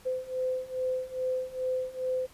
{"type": "beating tone pair", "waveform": "sine", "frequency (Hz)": [511, 513.4], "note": ["C5", "C5"], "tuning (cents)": [-41, -33], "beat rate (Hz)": 2.4, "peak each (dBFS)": [-33, -31], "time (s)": [0.05, 2.27], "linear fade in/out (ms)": 20, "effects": ["pink hiss -56 dBFS RMS until 2.33 s", "resampled to 32000 Hz"]}